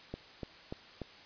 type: click train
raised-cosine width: 2 ms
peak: -25 dBFS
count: 4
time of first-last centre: 0.14-1.017 s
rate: 3.42 Hz
effects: white hiss -54 dBFS RMS until 1.25 s + resampled to 11025 Hz